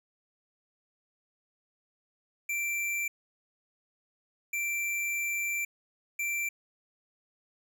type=tone bursts at uneven times; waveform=square; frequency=2349 Hz; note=D7; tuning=in tune; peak=-30 dBFS; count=3; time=2.49-3.08 / 4.53-5.65 / 6.19-6.49 s; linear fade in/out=5 ms; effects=none